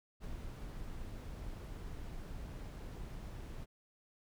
brown noise with ADSR envelope, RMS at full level -43 dBFS, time 0.2-3.66 s, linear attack 41 ms, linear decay 27 ms, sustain -2 dB, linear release 29 ms, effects none

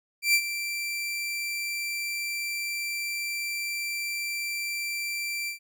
sawtooth tone with ADSR envelope, 2349 Hz, D7, in tune, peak -14 dBFS, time 0.22-5.59 s, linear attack 120 ms, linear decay 67 ms, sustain -12 dB, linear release 110 ms, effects none

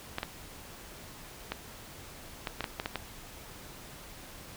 clicks, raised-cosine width 0.3 ms, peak -16 dBFS, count 9, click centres 0.184 / 0.231 / 1.52 / 2.472 / 2.607 / 2.642 / 2.799 / 2.859 / 2.957 s, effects pink hiss -48 dBFS RMS until 4.56 s

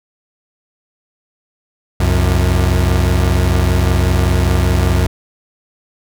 35% pulse tone pair together, 65.8 / 90.87 Hz, C2 / F#2, +10 / -31 cents, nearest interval tritone, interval 559 cents, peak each -12 dBFS, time 2-5.07 s, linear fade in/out 5 ms, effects none

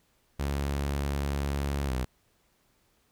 sawtooth tone with pitch glide, 70.5 to 63.54 Hz, C#2 to B1, +30 to +50 cents, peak -24 dBFS, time 0.39-2.05 s, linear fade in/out 10 ms, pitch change -180 cents, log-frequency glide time 1.86-1.92 s, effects pink hiss -69 dBFS RMS until 3.11 s

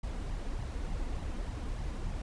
brown noise with flanger, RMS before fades -36 dBFS, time 0.03-2.22 s, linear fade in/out 5 ms, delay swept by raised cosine 0.99 to 4.19 ms, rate 3.4 Hz, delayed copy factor +0.55, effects resampled to 22050 Hz

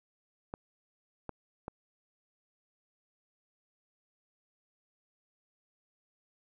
clicks, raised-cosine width 1 ms, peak -24 dBFS, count 3, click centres 0.539 / 1.293 / 1.681 s, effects none

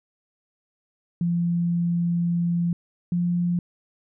sine tone pair in turn, 171.9 / 174.7 Hz, F3 / F3, -27 / +1 cents, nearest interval unison, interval 28 cents, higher second, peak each -20 dBFS, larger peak neither, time 1.21-2.73 / 3.12-3.59 s, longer first, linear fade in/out 2 ms, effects none

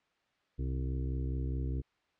harmonic tone, 64.8 Hz, C2, 16 cents flat, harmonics 1 / 2 / 4 / 5 / 6 / 7, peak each -33 / -37 / -44 / -46 / -50 / -52 dBFS, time 0.58-1.82 s, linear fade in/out 20 ms, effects white hiss -74 dBFS RMS until 2.19 s + low-pass 3000 Hz 12 dB/octave

